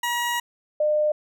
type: tone pair in turn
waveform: 20% pulse / sine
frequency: 957 / 604.2 Hz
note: A#5 / D5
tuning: +45 / +49 cents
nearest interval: minor sixth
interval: 796 cents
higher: first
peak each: -18 dBFS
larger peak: neither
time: 0.03-0.4 / 0.8-1.12 s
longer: first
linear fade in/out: 5 ms
effects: none